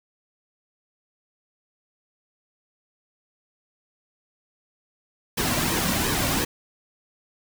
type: noise with flanger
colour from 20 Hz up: pink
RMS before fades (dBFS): -24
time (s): 5.37-6.45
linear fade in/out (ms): 10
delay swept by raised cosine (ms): 1.4 to 2.4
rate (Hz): 2.8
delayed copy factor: -0.6
effects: none